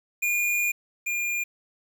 square tone pair in turn, 2425 / 2410 Hz, D#7 / D7, -45 / +44 cents, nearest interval unison, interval 11 cents, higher first, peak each -23 / -26 dBFS, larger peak first, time 0.22-0.72 / 1.06-1.44 s, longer first, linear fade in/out 10 ms, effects 9-bit

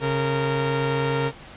sawtooth tone pair together, 137.12 / 461.2 Hz, C#3 / A#4, -18 / -19 cents, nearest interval octave + major sixth, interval 2099 cents, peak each -20 dBFS, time 0-1.32 s, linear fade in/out 50 ms, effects pink hiss -43 dBFS RMS until 1.56 s + resampled to 8000 Hz

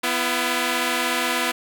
5% pulse tone pair together, 248.5 / 336.8 Hz, B3 / E4, +11 / +37 cents, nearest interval perfect fourth, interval 526 cents, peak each -12 dBFS, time 0.03-1.52 s, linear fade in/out 10 ms, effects none

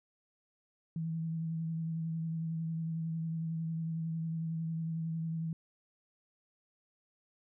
sine tone with vibrato, 162.8 Hz, E3, 21 cents flat, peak -33 dBFS, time 0.96-5.53 s, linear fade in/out 2 ms, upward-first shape triangle, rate 11 Hz, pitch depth 26 cents each way, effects none

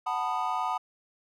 triangle chord, B dominant seventh, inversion second, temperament just, 740.8 / 889 / 987.8 / 1234.7 Hz, F#5 / A5 / B5 / D#6, +2 / +18 / 0 / -14 cents, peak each -31 dBFS, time 0.06-0.78 s, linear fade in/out 10 ms, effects none

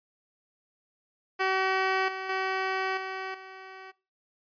10% pulse tone with level steps, 380 Hz, F#4, 46 cents sharp, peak -16 / -25 / -19 / -25 / -35 dBFS, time 1.39-3.92 s, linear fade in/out 20 ms, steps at 2.08 / 2.29 / 2.97 / 3.34 s, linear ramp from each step 5 ms, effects noise-tail reverb RT60 0.3 s tail -20 dB re dry + resampled to 11025 Hz

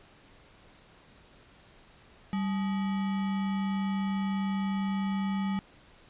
sine tone with sample-and-hold, 195.1 Hz, G3, 8 cents flat, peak -27 dBFS, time 2.33-5.59 s, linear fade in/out 0 ms, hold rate 1050 Hz, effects pink hiss -57 dBFS RMS until 6.09 s + resampled to 8000 Hz

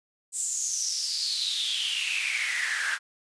pink noise with high-pass filter sweep, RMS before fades -29 dBFS, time 0.32-2.99 s, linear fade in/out 50 ms, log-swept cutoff 8000 to 1500 Hz, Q 8, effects resampled to 22050 Hz

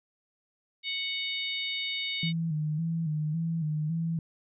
harmonic tone, 740 Hz, F#5, in tune, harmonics 3 / 4 / 5 / 6, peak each -35 / -37 / -34 / -42 dBFS, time 0.83-2.33 s, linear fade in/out 50 ms
sine tone with vibrato, 158.8 Hz, D#3, 36 cents sharp, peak -27 dBFS, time 2.23-4.19 s, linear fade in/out 2 ms, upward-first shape square, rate 1.8 Hz, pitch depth 67 cents each way
effects none

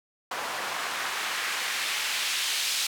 white noise with band-pass filter sweep, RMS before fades -30 dBFS, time 0.31-2.87 s, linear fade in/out 5 ms, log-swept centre 910 to 3800 Hz, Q 0.98, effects none

